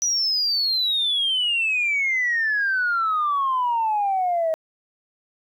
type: exponential sweep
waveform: sine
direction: down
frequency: 5920 to 631 Hz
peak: -18 dBFS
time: 0.02-4.54 s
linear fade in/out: 0 ms
effects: tanh soft clip ceiling -15 dBFS + 10-bit